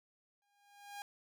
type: tone with exponential growth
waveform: sawtooth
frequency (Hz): 812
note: G#5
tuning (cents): -39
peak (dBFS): -38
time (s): 0.42-1.02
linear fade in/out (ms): 1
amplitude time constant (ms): 130
effects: none